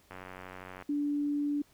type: click train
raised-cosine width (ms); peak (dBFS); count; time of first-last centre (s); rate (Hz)
0.5; -29; 67; 0.11-0.824; 92.5
type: tone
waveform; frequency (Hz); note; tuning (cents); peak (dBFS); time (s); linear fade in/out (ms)
sine; 290.4; D4; -19; -28; 0.89-1.62; 5
effects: pink hiss -64 dBFS RMS until 1.73 s